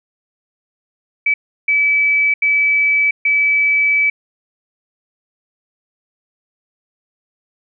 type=tone bursts at uneven times; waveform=sine; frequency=2298 Hz; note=D7; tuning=38 cents flat; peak=-11 dBFS; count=4; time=1.26-1.34 / 1.68-2.34 / 2.42-3.11 / 3.25-4.1 s; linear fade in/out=5 ms; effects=none